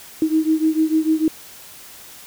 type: beating tone pair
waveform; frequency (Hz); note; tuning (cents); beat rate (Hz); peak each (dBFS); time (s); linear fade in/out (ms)
sine; 313.5 / 320.2; D#4 / D#4; +13 / +50; 6.7; -17 / -19; 0.22-1.28; 2
effects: white hiss -41 dBFS RMS until 2.26 s